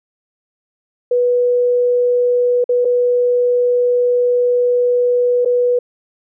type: tone with dropouts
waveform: sine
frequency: 490 Hz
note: B4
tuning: 14 cents flat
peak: -11 dBFS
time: 1.11-5.79 s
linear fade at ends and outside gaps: 5 ms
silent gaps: 2.642-2.691 / 2.848-2.852 / 5.449-5.457 s
effects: none